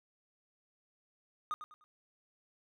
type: tone with echo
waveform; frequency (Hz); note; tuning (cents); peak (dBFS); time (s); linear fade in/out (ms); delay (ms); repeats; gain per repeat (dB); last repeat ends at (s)
triangle; 1230; D#6; -20; -31; 1.51-1.54; 0; 100; 3; -10; 1.84
effects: none